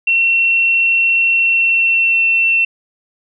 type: tone with pitch glide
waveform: sine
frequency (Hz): 2717 to 2698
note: F7 to E7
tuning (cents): -48 to +40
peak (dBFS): -10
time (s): 0.07-2.65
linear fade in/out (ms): 5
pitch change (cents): -12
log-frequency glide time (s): 1.34-2.37
effects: none